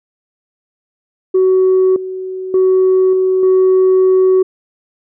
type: tone with level steps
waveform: sine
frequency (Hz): 374.6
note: F#4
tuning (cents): +21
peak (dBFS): -6 / -20 / -6 / -9 / -5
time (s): 1.34-4.43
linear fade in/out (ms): 10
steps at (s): 1.96 / 2.54 / 3.13 / 3.43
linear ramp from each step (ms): 2
effects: tanh soft clip ceiling -5 dBFS